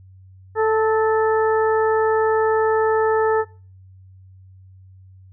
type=harmonic tone with a mistuned harmonic; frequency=440 Hz; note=A4; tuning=in tune; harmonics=1 / 2 / 3 / 4; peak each=-16 / -22 / -26 / -28 dBFS; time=0.55-3.45 s; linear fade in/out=50 ms; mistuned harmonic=3; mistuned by=-22 cents; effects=noise-tail reverb RT60 0.4 s tail -22 dB re dry + added 94 Hz sine -43 dBFS peak until 5.32 s